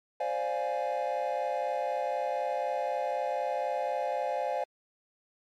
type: chord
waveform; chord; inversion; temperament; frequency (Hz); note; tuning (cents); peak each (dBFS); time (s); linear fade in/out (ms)
triangle; D half-diminished seventh; third; equal; 523.3 / 587.3 / 698.5 / 830.6; C5 / D5 / F5 / Ab5; 0 / 0 / 0 / 0; -32; 0.2-4.64; 5
effects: tanh soft clip ceiling -20 dBFS + AAC 64 kbps